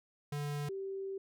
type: tone pair in turn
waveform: square / sine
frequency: 145.7 / 388.1 Hz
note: D3 / G4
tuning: -13 / -17 cents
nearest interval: octave + perfect fourth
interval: 1696 cents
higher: second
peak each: -36 / -37 dBFS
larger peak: first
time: 0.32-0.69 / 0.69-1.18 s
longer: second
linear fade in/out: 5 ms
effects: none